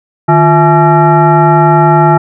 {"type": "tone with frequency modulation", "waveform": "sine", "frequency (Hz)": 349.2, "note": "F4", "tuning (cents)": 0, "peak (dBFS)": -3, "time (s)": [0.28, 2.18], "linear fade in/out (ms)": 10, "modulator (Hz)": 503, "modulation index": 1.7, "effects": []}